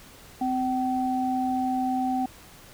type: tone pair together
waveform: sine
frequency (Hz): 257.8 / 764.5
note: C4 / G5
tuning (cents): -26 / -44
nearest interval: octave + perfect fifth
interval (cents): 1882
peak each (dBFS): -26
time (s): 0.41-2.26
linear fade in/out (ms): 5
effects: pink hiss -49 dBFS RMS until 2.73 s